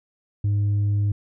sine tone with tanh clipping, 102.4 Hz, G#2, 24 cents flat, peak -19 dBFS, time 0.44-1.12 s, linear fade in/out 5 ms, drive 2 dB, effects none

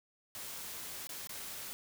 white noise with dropouts, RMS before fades -44 dBFS, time 0.35-1.73 s, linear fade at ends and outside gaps 0 ms, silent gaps 1.071-1.092 / 1.272-1.293 s, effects none

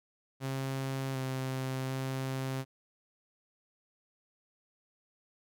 sawtooth tone with pitch steps, 134.2 / 131.4 / 132.6 Hz, C3 / C3 / C3, +44 / +8 / +23 cents, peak -29 dBFS, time 0.4-2.65 s, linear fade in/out 50 ms, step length 750 ms, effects none

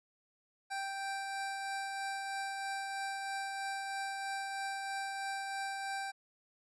25% pulse tone with tremolo, 784 Hz, G5, in tune, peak -32 dBFS, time 0.7-6.12 s, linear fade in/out 20 ms, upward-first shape triangle, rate 3.1 Hz, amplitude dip 30%, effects resampled to 24000 Hz

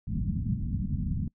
white low-pass noise, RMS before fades -30 dBFS, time 0.07-1.28 s, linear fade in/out 5 ms, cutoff 220 Hz, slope 48 dB/octave, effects noise-tail reverb RT60 0.1 s tail -24 dB re dry

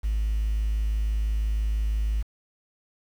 triangle tone, 53 Hz, G#1, 36 cents sharp, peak -19 dBFS, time 0.03-2.23 s, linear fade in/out 20 ms, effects tanh soft clip ceiling -19 dBFS + 8-bit

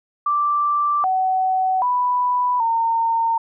sine tone with pitch steps, 1173 / 752 / 989 / 914 Hz, D6 / F#5 / B5 / A#5, -2 / +28 / +2 / -34 cents, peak -16 dBFS, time 0.26-3.38 s, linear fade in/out 5 ms, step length 780 ms, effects none

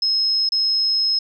sine tone with dropouts, 5160 Hz, E8, 38 cents flat, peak -16 dBFS, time 0.02-1.19 s, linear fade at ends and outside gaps 5 ms, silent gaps 0.491-0.52 s, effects none

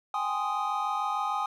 triangle chord, Ab major seventh, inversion third, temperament equal with one note detuned, 784 / 830.6 / 1041.7 / 1244.5 Hz, G5 / Ab5 / C6 / Eb6, 0 / 0 / -8 / 0 cents, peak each -33 / -30 / -34 / -29 dBFS, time 0.14-1.46 s, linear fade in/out 2 ms, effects none

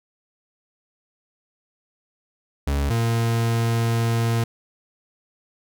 40% pulse tone pair in turn, 70.5 / 115.43 Hz, C#2 / A#2, +30 / -17 cents, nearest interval major sixth, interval 853 cents, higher second, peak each -19 / -18 dBFS, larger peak second, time 2.67-2.9 / 2.9-4.44 s, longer second, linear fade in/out 5 ms, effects none

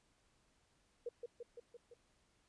sine tone with echo, 477.5 Hz, A#4, 42 cents sharp, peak -39 dBFS, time 1.06-1.09 s, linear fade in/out 5 ms, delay 170 ms, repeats 5, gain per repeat -3 dB, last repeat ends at 1.94 s, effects pink hiss -75 dBFS RMS until 2.48 s + resampled to 22050 Hz

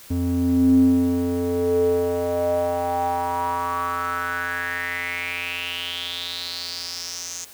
square tone with band-pass filter sweep, 87.31 Hz, F2, in tune, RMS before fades -23 dBFS, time 0.1-7.45 s, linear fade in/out 10 ms, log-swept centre 190 to 6600 Hz, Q 6.3, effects white hiss -45 dBFS RMS until 7.53 s

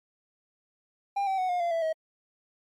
triangle tone with pitch steps, 799 / 769.6 / 741.2 / 713.9 / 687.6 / 662.2 / 637.8 Hz, G5 / G5 / F#5 / F5 / F5 / E5 / D#5, +33 / -32 / +3 / +38 / -27 / +8 / +43 cents, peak -23 dBFS, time 1.16-1.93 s, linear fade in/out 10 ms, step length 110 ms, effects MP3 64 kbps

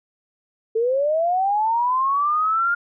sine linear sweep, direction up, 436.1 to 1418 Hz, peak -17 dBFS, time 0.75-2.75 s, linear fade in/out 10 ms, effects none

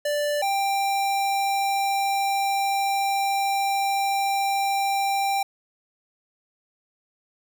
square tone pair in turn, 587.3 / 789.2 Hz, D5 / G5, 0 / +11 cents, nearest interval perfect fourth, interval 511 cents, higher second, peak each -23 / -22 dBFS, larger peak second, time 0.05-0.42 / 0.42-5.43 s, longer second, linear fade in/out 5 ms, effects none

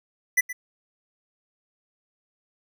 square tone with echo, 1988 Hz, B6, 11 cents sharp, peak -17 dBFS, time 0.37-0.41 s, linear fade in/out 10 ms, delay 120 ms, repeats 1, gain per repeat -14 dB, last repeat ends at 0.53 s, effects none

